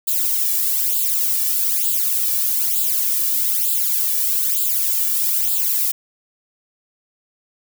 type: noise with flanger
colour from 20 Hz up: violet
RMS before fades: -19 dBFS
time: 0.07-5.92 s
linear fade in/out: 10 ms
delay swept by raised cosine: 0.25 to 1.75 ms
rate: 1.1 Hz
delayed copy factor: +0.95
effects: none